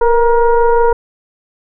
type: tone with frequency modulation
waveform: sine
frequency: 466.2 Hz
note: A#4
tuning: in tune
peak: -7 dBFS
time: 0.01-0.93 s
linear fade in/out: 5 ms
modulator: 479 Hz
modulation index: 1.1
effects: none